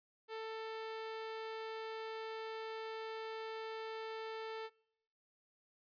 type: tone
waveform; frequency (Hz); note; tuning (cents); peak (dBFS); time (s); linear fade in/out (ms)
sawtooth; 443.6; A4; +14; -38; 0.28-4.7; 50
effects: noise-tail reverb RT60 0.8 s tail -25 dB re dry + resampled to 11025 Hz